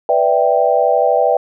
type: chord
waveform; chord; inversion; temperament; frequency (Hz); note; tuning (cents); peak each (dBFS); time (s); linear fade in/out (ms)
sine; E minor seventh; second; equal; 493.9 / 587.3 / 659.3 / 784; B4 / D5 / E5 / G5; 0 / 0 / 0 / 0; -16; 0.09-1.37; 2
effects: none